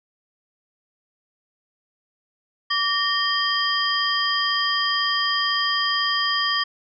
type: tone cluster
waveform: sine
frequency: 1152 / 1838 / 3176 / 4901 Hz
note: D6 / A#6 / G7 / D#8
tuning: -34 / -25 / +22 / -27 cents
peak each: -25 dBFS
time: 2.7-6.64 s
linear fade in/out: 10 ms
effects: none